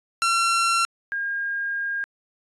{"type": "tone pair in turn", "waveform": ["sawtooth", "sine"], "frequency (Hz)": [1360, 1617.3], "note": ["F6", "G#6"], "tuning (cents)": [-46, -46], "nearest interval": "minor third", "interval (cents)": 300, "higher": "second", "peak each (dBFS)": [-15, -24], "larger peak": "first", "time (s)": [[0.22, 0.85], [1.12, 2.04]], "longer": "second", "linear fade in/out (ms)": 0, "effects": ["resampled to 24000 Hz"]}